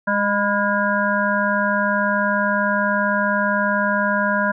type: harmonic tone with a mistuned harmonic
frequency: 204.3 Hz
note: G#3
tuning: 28 cents flat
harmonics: 1 / 3 / 5 / 7 / 8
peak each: -23 / -23 / -23 / -23 / -23 dBFS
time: 0.07-4.52 s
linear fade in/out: 10 ms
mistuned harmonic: 5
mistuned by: -46 cents
effects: none